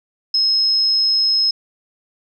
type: tone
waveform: sine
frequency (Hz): 5160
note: E8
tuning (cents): -38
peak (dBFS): -13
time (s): 0.34-1.51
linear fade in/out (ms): 5
effects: none